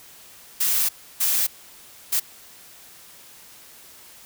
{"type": "noise bursts at uneven times", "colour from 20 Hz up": "blue", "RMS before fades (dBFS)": -21, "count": 3, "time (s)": [[0.6, 0.89], [1.2, 1.47], [2.12, 2.2]], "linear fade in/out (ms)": 10, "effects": ["white hiss -47 dBFS RMS until 4.25 s"]}